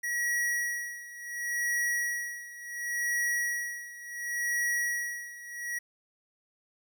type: tone with tremolo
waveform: square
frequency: 1916 Hz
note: A#6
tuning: 47 cents sharp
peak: -27 dBFS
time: 0.03-5.79 s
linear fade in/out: 10 ms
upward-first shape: sine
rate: 0.7 Hz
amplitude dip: 85%
effects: 11-bit